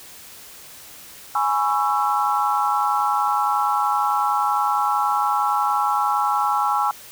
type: chord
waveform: sine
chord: C# minor seventh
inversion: second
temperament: just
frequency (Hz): 831.5 / 997.9 / 1108.7 / 1330.5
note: G#5 / B5 / C#6 / E6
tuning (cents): +2 / +18 / 0 / +16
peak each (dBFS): -21 / -26 / -24 / -23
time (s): 1.35-6.91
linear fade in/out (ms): 2
effects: white hiss -42 dBFS RMS until 7.11 s